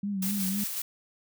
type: tone with vibrato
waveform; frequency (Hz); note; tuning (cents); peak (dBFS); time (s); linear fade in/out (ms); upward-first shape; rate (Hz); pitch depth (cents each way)
sine; 196; G3; 0; -28; 0.03-0.64; 5; sine; 4; 75
type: noise with tremolo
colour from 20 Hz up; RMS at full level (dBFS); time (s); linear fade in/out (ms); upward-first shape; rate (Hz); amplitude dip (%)
blue; -32; 0.22-0.82; 5; square; 5.5; 30
effects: none